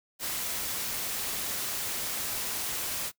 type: noise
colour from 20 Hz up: white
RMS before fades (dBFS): -33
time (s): 0.19-3.12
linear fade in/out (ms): 50
effects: noise-tail reverb RT60 0.1 s tail -21 dB re dry